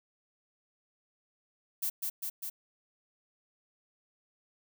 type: noise with echo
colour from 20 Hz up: violet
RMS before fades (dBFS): -32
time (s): 1.82-1.9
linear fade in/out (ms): 10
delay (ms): 200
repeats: 3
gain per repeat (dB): -2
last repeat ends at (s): 2.5
effects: none